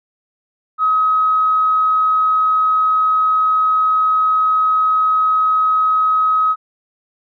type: tone with tanh clipping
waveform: triangle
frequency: 1271 Hz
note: D#6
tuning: 36 cents sharp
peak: -11 dBFS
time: 0.78-6.56 s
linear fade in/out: 50 ms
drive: 2 dB
effects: resampled to 11025 Hz